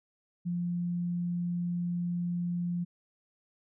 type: tone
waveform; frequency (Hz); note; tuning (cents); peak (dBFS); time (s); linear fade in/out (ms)
sine; 174.61; F3; 0; -29; 0.45-2.85; 20
effects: none